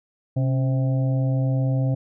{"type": "harmonic tone with a mistuned harmonic", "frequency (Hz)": 130.81, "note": "C3", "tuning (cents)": 0, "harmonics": [1, 2, 4, 5, 6], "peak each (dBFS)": [-19, -29, -33, -36, -44], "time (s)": [0.36, 1.95], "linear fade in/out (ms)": 10, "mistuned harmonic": 2, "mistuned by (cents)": 75, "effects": []}